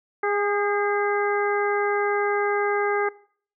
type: harmonic tone with a mistuned harmonic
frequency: 410 Hz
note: G#4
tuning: 22 cents flat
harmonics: 1 / 2 / 3 / 4 / 5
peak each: -24 / -27 / -29 / -30 / -31 dBFS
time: 0.23-3.09 s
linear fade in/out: 5 ms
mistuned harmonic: 4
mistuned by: -34 cents
effects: noise-tail reverb RT60 0.5 s tail -20 dB re dry